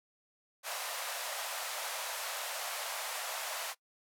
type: band-pass noise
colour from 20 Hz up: pink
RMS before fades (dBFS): -39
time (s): 0.63-3.75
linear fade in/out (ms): 50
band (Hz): 560 to 15000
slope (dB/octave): 48
effects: noise-tail reverb RT60 0.1 s tail -21 dB re dry